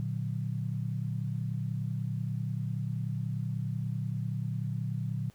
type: chord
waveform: sine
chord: Bb augmented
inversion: none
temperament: equal with one note detuned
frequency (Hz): 116.54 / 146.83 / 182.98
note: Bb2 / D3 / F#3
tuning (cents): 0 / 0 / -19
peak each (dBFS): -33 / -35 / -38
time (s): 0-5.3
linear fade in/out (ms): 0
effects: pink hiss -64 dBFS RMS until 5.34 s